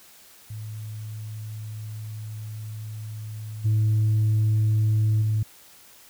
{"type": "tone with level steps", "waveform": "sine", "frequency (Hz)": 108.1, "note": "A2", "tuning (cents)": -30, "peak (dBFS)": [-32, -16, -19], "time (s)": [0.5, 5.43], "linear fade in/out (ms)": 5, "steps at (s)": [3.64, 5.21], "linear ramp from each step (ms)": 20, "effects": ["tanh soft clip ceiling -16 dBFS", "white hiss -51 dBFS RMS until 6.09 s"]}